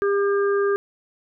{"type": "harmonic tone", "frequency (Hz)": 400.9, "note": "G4", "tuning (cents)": 39, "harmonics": [1, 3, 4], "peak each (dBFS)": [-18, -28, -30], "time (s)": [0.02, 0.76], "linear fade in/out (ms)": 0, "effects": []}